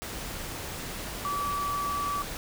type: tone in noise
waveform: sine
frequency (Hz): 1151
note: D6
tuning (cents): -35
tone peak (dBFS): -28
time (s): 1.25-2.22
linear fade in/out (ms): 0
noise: pink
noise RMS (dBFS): -37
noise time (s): 0.02-2.37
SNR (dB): +6
effects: none